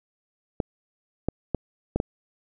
clicks, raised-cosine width 2 ms, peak -10 dBFS, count 5, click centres 0.602 / 1.286 / 1.547 / 1.96 / 2.001 s, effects none

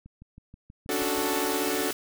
click train, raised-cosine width 5 ms, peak -34 dBFS, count 8, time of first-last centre 0.06-1.182 s, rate 6.24 Hz
sawtooth chord, D major seventh, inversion third, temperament equal, 277.2 / 293.7 / 370 / 440 Hz, C#4 / D4 / F#4 / A4, 0 / 0 / 0 / 0 cents, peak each -31 / -28 / -27 / -27 dBFS, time 0.89-1.91 s, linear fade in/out 2 ms
white noise, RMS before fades -34 dBFS, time 0.91-1.93 s, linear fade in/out 5 ms
effects none

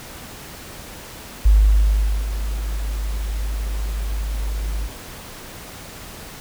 sine tone with ADSR envelope, 51.5 Hz, G#1, 14 cents flat, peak -8 dBFS, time 1.45-4.89 s, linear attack 9 ms, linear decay 800 ms, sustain -13 dB, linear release 41 ms, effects pink hiss -37 dBFS RMS until 6.4 s

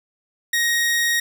sawtooth tone, 1877 Hz, A#6, 11 cents sharp, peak -14 dBFS, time 0.53-1.2 s, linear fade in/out 5 ms, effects none

